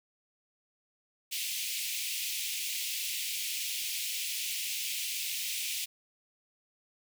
pink high-pass noise, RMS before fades -35 dBFS, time 1.31-5.86 s, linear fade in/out 20 ms, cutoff 2300 Hz, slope 48 dB/octave, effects none

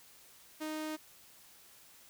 sawtooth tone, 310 Hz, D#4, 6 cents flat, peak -33 dBFS, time 0.6-0.97 s, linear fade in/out 20 ms, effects white hiss -59 dBFS RMS until 2.09 s

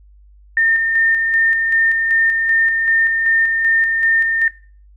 sine tone with tremolo, 1815 Hz, A#6, 47 cents flat, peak -11 dBFS, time 0.57-4.48 s, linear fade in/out 2 ms, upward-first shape square, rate 2.6 Hz, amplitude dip 35%, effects noise-tail reverb RT60 0.4 s tail -19 dB re dry + added 50 Hz sine -43 dBFS peak until 4.96 s

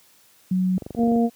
sine tone, 185 Hz, F#3, in tune, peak -18 dBFS, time 0.51-0.78 s, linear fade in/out 5 ms
click train, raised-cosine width 2 ms, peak -20 dBFS, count 10, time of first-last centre 0.78-1.16 s, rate 23.7 Hz
harmonic tone, 233.1 Hz, A#3, in tune, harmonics 1 / 2 / 3, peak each -17 / -24 / -26 dBFS, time 0.96-1.3 s, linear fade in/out 50 ms
effects white hiss -56 dBFS RMS until 1.35 s + high-pass 60 Hz 12 dB/octave

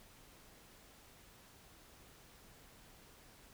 silence, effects pink hiss -61 dBFS RMS until 3.53 s

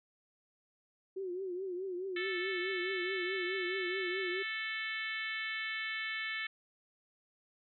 sine tone with vibrato, 370 Hz, F#4, in tune, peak -36 dBFS, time 1.16-4.43 s, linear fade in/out 10 ms, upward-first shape triangle, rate 4.7 Hz, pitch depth 110 cents each way
harmonic tone, 440 Hz, A4, in tune, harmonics 3 / 4 / 5 / 6 / 7 / 8 / 9, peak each -48 / -39 / -40 / -47 / -46 / -48 / -50 dBFS, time 2.16-6.47 s, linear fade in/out 5 ms
effects none

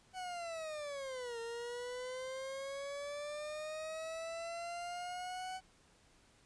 40% pulse linear two-way sweep, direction down then up, 752 to 458.8 to 752 Hz, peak -40 dBFS, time 0.13-5.61 s, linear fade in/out 50 ms, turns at 1.39 s, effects pink hiss -67 dBFS RMS until 6.45 s + resampled to 22050 Hz

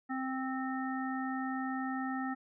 harmonic tone, 262.2 Hz, C4, 4 cents sharp, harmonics 1 / 3 / 5 / 7, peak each -35 / -40 / -42 / -43 dBFS, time 0.09-2.35 s, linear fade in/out 20 ms, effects none

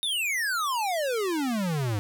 square exponential sweep, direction down, 3729 to 98.7 Hz, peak -26 dBFS, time 0.03-1.99 s, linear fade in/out 0 ms, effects none

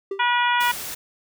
triangle tone with exponential decay, 392 Hz, G4, in tune, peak -20 dBFS, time 0.11-0.29 s, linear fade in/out 5 ms, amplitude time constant 38 ms
harmonic tone, 484.1 Hz, B4, 35 cents flat, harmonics 2 / 3 / 4 / 5 / 6 / 7, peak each -20 / -24 / -26 / -28 / -30 / -31 dBFS, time 0.19-0.72 s, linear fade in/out 10 ms
white noise, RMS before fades -32 dBFS, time 0.6-0.95 s, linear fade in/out 10 ms
effects none

